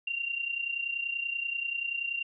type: tone with amplitude modulation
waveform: sine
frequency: 2768 Hz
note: F7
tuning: 16 cents flat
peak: -27 dBFS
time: 0.07-2.23 s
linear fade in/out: 5 ms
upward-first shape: sine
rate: 30.4 Hz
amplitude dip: 70%
effects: none